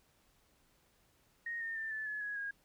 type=tone with pitch steps; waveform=sine; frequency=1864.7 / 1824.2 / 1784.6 / 1745.9 / 1708 / 1670.9 / 1634.6 Hz; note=A#6 / A#6 / A6 / A6 / G#6 / G#6 / G#6; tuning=0 / -38 / +24 / -14 / +48 / +10 / -28 cents; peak=-37 dBFS; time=1.46-2.51 s; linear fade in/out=5 ms; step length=150 ms; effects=pink hiss -71 dBFS RMS until 2.64 s